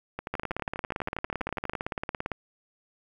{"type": "two click trains", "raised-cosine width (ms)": 0.5, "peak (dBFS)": [-15, -18], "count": [36, 20], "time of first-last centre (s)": [[0.34, 2.317], [0.19, 1.735]], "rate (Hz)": [17.7, 12.3], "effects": ["9-bit"]}